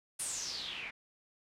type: noise with low-pass filter sweep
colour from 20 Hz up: white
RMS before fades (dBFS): -40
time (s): 0.19-0.91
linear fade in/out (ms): 10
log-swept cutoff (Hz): 10000 to 2100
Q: 6.8
effects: none